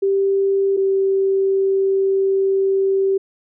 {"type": "tone pair in turn", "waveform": "sine", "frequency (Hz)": [392, 387.9], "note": ["G4", "G4"], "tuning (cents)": [0, -18], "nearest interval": "unison", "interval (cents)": 18, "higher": "first", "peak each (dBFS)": [-14, -14], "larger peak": "neither", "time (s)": [[0.02, 0.77], [0.77, 3.18]], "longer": "second", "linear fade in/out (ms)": 10, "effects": []}